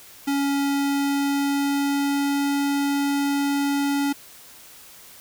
square tone with pitch glide, 280 to 282.1 Hz, C#4 to C#4, +18 to +30 cents, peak -21 dBFS, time 0.27-4.13 s, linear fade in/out 10 ms, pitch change +12 cents, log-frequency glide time 0.49-2.51 s, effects white hiss -46 dBFS RMS until 5.2 s

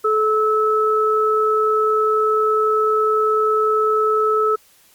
sine tone pair together, 432 / 1302 Hz, A4 / E6, -32 / -22 cents, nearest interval octave + perfect fifth, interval 1910 cents, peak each -17 dBFS, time 0.04-4.56 s, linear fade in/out 10 ms, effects white hiss -53 dBFS RMS until 4.94 s + Opus 48 kbps

